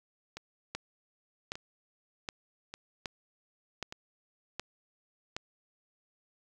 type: two click trains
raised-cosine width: 0.2 ms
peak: -24 / -18 dBFS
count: 4 / 7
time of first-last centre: 0.37-3.925 / 0.75-5.365 s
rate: 0.844 / 1.3 Hz
effects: 9-bit